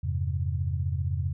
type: tone cluster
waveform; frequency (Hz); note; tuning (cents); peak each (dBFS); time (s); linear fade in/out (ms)
sine; 86.1 / 101.5 / 133.9; F2 / G#2 / C3; -24 / -39 / +40; -28 / -32 / -31; 0.03-1.33; 10
effects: none